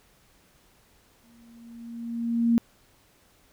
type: tone with exponential growth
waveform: sine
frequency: 233.1 Hz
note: A#3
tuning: in tune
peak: -16 dBFS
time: 1.24-2.58 s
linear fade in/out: 0 ms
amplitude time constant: 290 ms
effects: pink hiss -61 dBFS RMS until 3.52 s